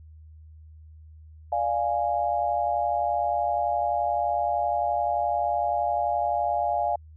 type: chord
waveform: sine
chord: D diminished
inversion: none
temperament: equal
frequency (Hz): 587.3 / 698.5 / 830.6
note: D5 / F5 / Ab5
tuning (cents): 0 / 0 / 0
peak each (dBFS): -30 / -25 / -27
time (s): 1.52-6.96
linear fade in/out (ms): 5
effects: added 78 Hz sine -45 dBFS peak until 7.16 s